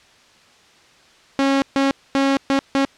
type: tone bursts at uneven times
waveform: sawtooth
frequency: 273.6 Hz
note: C#4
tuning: 23 cents flat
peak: -11 dBFS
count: 5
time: 1.39-1.62 / 1.76-1.91 / 2.15-2.37 / 2.5-2.59 / 2.75-2.85 s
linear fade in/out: 0 ms
effects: white hiss -51 dBFS RMS until 2.97 s + low-pass 5000 Hz 12 dB/octave